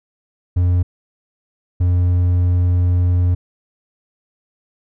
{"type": "tone bursts at uneven times", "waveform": "triangle", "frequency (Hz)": 88.9, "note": "F2", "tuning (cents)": 31, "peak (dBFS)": -10, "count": 2, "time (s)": [[0.56, 0.83], [1.8, 3.35]], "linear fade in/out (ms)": 10, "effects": []}